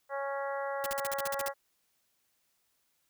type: harmonic tone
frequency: 277 Hz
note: C#4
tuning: 1 cent flat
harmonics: 2 / 3 / 4 / 5 / 6 / 7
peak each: -35 / -39 / -41 / -43 / -45 / -46 dBFS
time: 0.09-1.54 s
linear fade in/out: 50 ms
type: noise bursts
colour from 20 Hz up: white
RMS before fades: -36 dBFS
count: 10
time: 0.84-1.482 s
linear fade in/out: 0 ms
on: 21 ms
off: 48 ms
effects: white hiss -75 dBFS RMS until 3.09 s